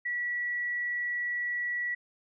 sine tone, 1941 Hz, B6, 31 cents flat, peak -29 dBFS, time 0.05-1.95 s, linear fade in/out 10 ms, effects none

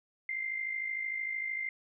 sine tone with amplitude modulation, 2093 Hz, C7, in tune, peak -30 dBFS, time 0.29-1.69 s, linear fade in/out 2 ms, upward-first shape sine, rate 53.2 Hz, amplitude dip 60%, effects none

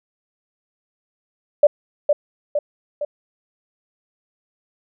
sine tone with echo, 587.3 Hz, D5, in tune, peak -6 dBFS, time 1.63-1.67 s, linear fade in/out 5 ms, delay 460 ms, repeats 3, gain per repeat -5 dB, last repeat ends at 3.05 s, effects none

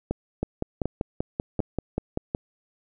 two click trains, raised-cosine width 2 ms, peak -12 / -12 dBFS, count 4 / 10, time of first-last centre 0.11-2.349 / 0.43-2.174 s, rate 1.34 / 5.16 Hz, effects none

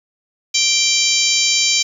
harmonic tone, 784 Hz, G5, in tune, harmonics 3 / 4 / 5 / 6 / 7 / 8 / 9, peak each -21 / -21 / -21 / -21 / -21 / -21 / -21 dBFS, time 0.54-1.83 s, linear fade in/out 10 ms, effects 7-bit

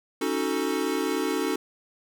square chord, D# half-diminished seventh, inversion third, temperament equal with one note detuned, 277.2 / 313.5 / 370 / 440 Hz, C#4 / D#4 / F#4 / A4, 0 / +13 / 0 / 0 cents, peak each -31 dBFS, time 0.21-1.56 s, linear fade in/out 5 ms, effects none

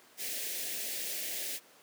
white band-stop noise, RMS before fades -37 dBFS, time 0.17-1.6 s, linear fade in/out 50 ms, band 690 to 1700 Hz, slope 48 dB/octave, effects pink hiss -59 dBFS RMS until 1.82 s + high-pass 300 Hz 12 dB/octave

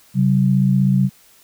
sine tone pair together, 134.8 / 190.82 Hz, C#3 / G3, -48 / -46 cents, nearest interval tritone, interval 602 cents, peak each -15 dBFS, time 0.14-1.1 s, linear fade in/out 50 ms, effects white hiss -51 dBFS RMS until 1.43 s

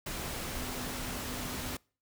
sine tone in noise, 250.1 Hz, B3, 22 cents sharp, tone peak -44 dBFS, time 0.54-1.76 s, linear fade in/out 5 ms, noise pink, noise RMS -38 dBFS, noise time 0.06-1.77 s, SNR -9 dB, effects noise-tail reverb RT60 0.4 s tail -26 dB re dry

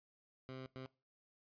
15% pulse tone bursts at uneven times, 130.7 Hz, C3, 1 cent flat, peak -40 dBFS, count 2, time 0.49-0.66 / 0.76-0.86 s, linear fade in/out 0 ms, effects noise-tail reverb RT60 0.3 s tail -21 dB re dry + resampled to 11025 Hz

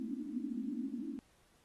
pink band-pass noise, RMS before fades -40 dBFS, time 0-1.19 s, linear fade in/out 0 ms, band 220 to 310 Hz, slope 96 dB/octave, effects pink hiss -70 dBFS RMS until 1.64 s + AAC 32 kbps

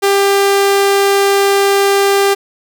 sawtooth tone, 397.1 Hz, G4, 22 cents sharp, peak -5 dBFS, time 0.02-2.35 s, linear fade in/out 20 ms, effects none

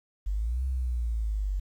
sine linear two-way sweep, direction up then down, 46.67 to 66.1 to 46.67 Hz, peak -26 dBFS, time 0.26-1.6 s, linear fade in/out 10 ms, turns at 0.65 s, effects 10-bit

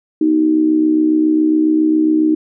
sine tone with amplitude modulation, 311.1 Hz, D#4, in tune, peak -7 dBFS, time 0.21-2.35 s, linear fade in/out 5 ms, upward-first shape sine, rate 67.3 Hz, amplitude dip 65%, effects none

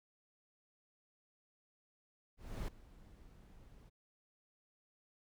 brown noise with ADSR envelope, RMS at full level -38 dBFS, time 2.37-3.9 s, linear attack 310 ms, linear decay 6 ms, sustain -21 dB, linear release 18 ms, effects none

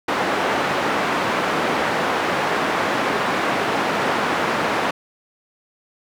white band-pass noise, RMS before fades -21 dBFS, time 0.08-4.91 s, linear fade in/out 5 ms, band 190 to 1400 Hz, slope 12 dB/octave, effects none

